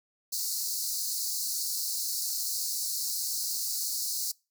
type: high-pass noise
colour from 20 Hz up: pink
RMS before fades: -32 dBFS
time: 0.32-4.32 s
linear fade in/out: 10 ms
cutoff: 4200 Hz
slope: 96 dB/octave
effects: noise-tail reverb RT60 0.3 s tail -25 dB re dry